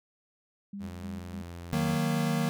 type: tone with tremolo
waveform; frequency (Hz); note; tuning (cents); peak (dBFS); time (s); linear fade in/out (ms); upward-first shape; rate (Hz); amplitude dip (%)
sine; 200; G3; +35; -36; 0.73-1.42; 5; square; 3.3; 65
type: tone with pitch glide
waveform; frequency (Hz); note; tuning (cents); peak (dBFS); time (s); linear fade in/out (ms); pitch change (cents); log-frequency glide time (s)
sawtooth; 87.8 to 86.14; F2 to F2; +10 to -23; -36; 0.79-1.99; 50; -33; 1.27-1.43
type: chord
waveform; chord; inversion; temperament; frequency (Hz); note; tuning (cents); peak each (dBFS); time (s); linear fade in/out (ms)
square; D# minor; none; equal; 155.56 / 185 / 233.1; D#3 / F#3 / A#3; 0 / 0 / 0; -30 / -33 / -31; 1.73-2.49; 0
effects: none

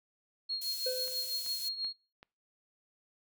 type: tone with tremolo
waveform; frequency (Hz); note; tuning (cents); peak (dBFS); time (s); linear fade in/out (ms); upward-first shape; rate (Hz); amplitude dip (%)
sine; 4277; C8; +37; -31; 0.49-1.93; 10; triangle; 6.1; 75
type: high-pass noise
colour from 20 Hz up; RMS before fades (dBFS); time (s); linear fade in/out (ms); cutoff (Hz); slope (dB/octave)
white; -42; 0.61-1.69; 10; 5000; 12
type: tone with exponential decay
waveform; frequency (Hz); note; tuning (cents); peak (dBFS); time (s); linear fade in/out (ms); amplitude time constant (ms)
triangle; 510; C5; -44; -29; 0.86-1.51; 5; 140
type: click train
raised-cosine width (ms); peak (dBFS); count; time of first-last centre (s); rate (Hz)
0.3; -35; 4; 1.08-2.229; 2.61
effects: noise-tail reverb RT60 0.4 s tail -26 dB re dry

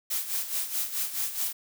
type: noise with tremolo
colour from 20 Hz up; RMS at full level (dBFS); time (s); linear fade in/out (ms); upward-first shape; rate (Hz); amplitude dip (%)
blue; -28; 0.1-1.53; 10; sine; 4.7; 70
effects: none

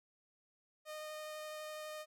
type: tone with vibrato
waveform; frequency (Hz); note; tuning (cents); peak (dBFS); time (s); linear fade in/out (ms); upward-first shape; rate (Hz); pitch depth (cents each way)
sawtooth; 614; D#5; -23; -40; 0.85-2.06; 50; triangle; 12; 8
effects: none

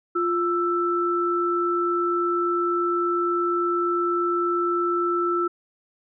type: tone pair together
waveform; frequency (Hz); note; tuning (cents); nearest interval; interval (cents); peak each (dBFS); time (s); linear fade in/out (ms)
sine; 349.2 / 1325.7; F4 / E6; 0 / +9; octave + major seventh; 2309; -23; 0.15-5.48; 10
effects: none

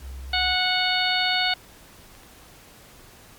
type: tone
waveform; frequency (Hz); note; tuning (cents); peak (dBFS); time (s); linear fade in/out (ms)
sine; 65.41; C2; 0; -33; 0-0.57; 50
type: harmonic tone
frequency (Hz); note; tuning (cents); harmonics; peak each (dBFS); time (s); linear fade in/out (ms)
735; F#5; -12; 1 / 2 / 3 / 4 / 5 / 6; -27 / -27 / -27 / -27 / -27 / -27; 0.33-1.54; 5
type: clicks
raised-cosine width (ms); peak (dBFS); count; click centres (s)
0.3; -33; 6; 0.551 / 1.142 / 1.284 / 1.416 / 2.151 / 2.234
effects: pink hiss -49 dBFS RMS until 3.38 s + MP3 96 kbps

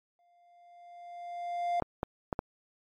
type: tone with exponential growth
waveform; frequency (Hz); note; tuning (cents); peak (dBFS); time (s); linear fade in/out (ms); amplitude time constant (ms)
triangle; 698.5; F5; 0; -24; 0.19-1.8; 1; 350
type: clicks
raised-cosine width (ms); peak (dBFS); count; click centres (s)
1; -16; 4; 1.823 / 2.031 / 2.328 / 2.391
effects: MP3 48 kbps

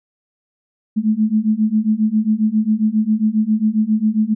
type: beating tone pair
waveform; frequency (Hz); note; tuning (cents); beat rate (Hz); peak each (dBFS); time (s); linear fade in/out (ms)
sine; 212.2 / 219.6; G#3 / A3; +38 / -3; 7.4; -17 / -16; 0.96-4.35; 20
effects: none

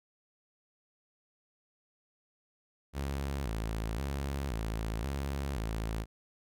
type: tone with vibrato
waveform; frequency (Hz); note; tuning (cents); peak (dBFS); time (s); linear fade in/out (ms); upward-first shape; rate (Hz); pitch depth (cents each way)
sawtooth; 61.74; B1; 0; -29; 2.93-6.06; 50; square; 0.95; 200
effects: none

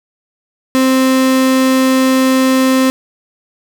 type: tone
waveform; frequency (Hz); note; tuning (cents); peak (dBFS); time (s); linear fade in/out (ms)
35% pulse; 261.6; C4; 0; -7; 0.75-2.9; 0
effects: none

